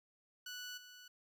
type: tone with level steps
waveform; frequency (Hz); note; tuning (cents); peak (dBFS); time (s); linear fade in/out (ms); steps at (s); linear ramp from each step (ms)
15% pulse; 1480; F#6; 0; -38 / -48; 0.46-1.08; 5; 0.77; 10
effects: none